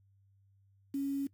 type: tone with quantisation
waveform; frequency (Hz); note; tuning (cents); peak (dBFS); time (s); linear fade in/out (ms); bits
sine; 277.3; C#4; +1; -31; 0.94-1.27; 5; 9
effects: noise-tail reverb RT60 0.1 s tail -20 dB re dry + added 98 Hz sine -64 dBFS peak until 1.33 s